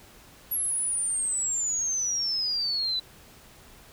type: exponential sweep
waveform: sine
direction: down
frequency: 11480 to 3952 Hz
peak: -25 dBFS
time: 0.51-3 s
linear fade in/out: 10 ms
effects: pink hiss -52 dBFS RMS until 3.92 s